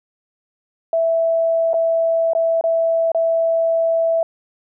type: tone with dropouts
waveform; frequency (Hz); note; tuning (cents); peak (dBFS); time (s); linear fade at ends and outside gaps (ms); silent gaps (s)
sine; 659.3; E5; 0; -14; 0.93-4.23; 2; 1.733-1.741 / 2.334-2.35 / 2.611-2.639 / 3.118-3.147
effects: none